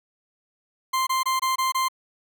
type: tone bursts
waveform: 40% pulse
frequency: 1046.5 Hz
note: C6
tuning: in tune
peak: -20 dBFS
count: 6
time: 0.93-1.885 s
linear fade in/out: 10 ms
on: 140 ms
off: 23 ms
effects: none